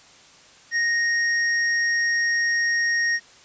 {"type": "tone with hard clipping", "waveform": "sine", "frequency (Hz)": 1864.7, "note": "A#6", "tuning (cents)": 0, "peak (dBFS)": -21, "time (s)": [0.71, 3.2], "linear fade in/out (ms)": 50, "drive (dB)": 14, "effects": ["white hiss -50 dBFS RMS until 3.44 s", "resampled to 16000 Hz"]}